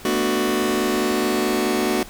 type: chord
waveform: sawtooth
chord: B minor seventh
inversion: third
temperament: just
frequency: 222.2 / 246.9 / 296.3 / 370.4 Hz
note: A3 / B3 / D4 / F#4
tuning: +17 / 0 / +15 / +2 cents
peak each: -21 / -22 / -21 / -18 dBFS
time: 0.05-2.03 s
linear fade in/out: 2 ms
effects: pink hiss -41 dBFS RMS until 2.09 s